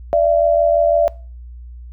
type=tone pair together; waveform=sine; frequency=587.3 / 673.3 Hz; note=D5 / E5; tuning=0 / +36 cents; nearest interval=major second; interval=236 cents; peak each=-14 dBFS; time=0.13-1.08 s; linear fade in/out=0 ms; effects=noise-tail reverb RT60 0.4 s tail -23 dB re dry + added 60 Hz sine -32 dBFS peak until 1.92 s